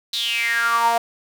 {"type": "tone with high-pass filter sweep", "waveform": "sawtooth", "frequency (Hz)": 233.1, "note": "A#3", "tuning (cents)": 0, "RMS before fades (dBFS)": -20, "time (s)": [0.13, 0.98], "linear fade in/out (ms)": 5, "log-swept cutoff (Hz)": [4000, 730], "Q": 8.9, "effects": []}